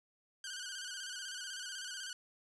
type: tone with vibrato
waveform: 10% pulse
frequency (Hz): 1526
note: G6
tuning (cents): -47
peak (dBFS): -32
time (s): 0.44-2.13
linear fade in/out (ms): 2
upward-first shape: square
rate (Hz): 16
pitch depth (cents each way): 61
effects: low-pass 8000 Hz 12 dB/octave